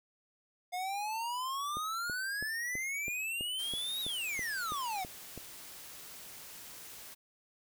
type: exponential two-way sweep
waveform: square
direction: up then down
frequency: 711 to 3853 to 711 Hz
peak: -35 dBFS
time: 0.72-5.05 s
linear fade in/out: 20 ms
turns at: 4.01 s
type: click train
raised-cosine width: 2 ms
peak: -30 dBFS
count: 12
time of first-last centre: 1.77-5.377 s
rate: 3.05 Hz
type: noise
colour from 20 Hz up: white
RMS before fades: -49 dBFS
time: 3.58-7.15 s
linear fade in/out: 20 ms
effects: none